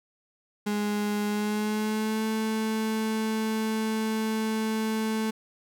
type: tone with pitch glide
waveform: 35% pulse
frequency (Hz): 207.7 to 219.5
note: G#3 to A3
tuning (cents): 0 to -4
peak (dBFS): -24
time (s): 0.66-5.31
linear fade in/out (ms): 10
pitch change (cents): +96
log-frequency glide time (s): 1.27-2.25
effects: none